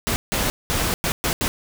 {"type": "noise bursts at uneven times", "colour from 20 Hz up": "pink", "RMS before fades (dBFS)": -22, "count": 6, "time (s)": [[0.07, 0.16], [0.32, 0.5], [0.7, 0.94], [1.04, 1.12], [1.24, 1.33], [1.41, 1.48]], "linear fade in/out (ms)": 0, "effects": []}